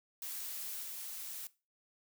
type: noise with level steps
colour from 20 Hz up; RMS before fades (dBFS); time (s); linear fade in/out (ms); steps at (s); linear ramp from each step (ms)
blue; -42 / -44; 0.22-1.47; 2; 0.83; 2
effects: noise-tail reverb RT60 0.3 s tail -19 dB re dry